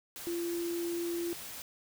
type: tone in noise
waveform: sine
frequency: 342.6 Hz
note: F4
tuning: 33 cents flat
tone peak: -32 dBFS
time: 0.27-1.33 s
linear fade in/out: 0 ms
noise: white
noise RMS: -44 dBFS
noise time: 0.16-1.62 s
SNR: +9 dB
effects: none